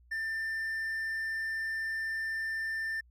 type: tone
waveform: triangle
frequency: 1788 Hz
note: A6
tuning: 27 cents sharp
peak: -30 dBFS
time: 0.11-3.01 s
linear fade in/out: 10 ms
effects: added 60 Hz sine -58 dBFS peak until 3.1 s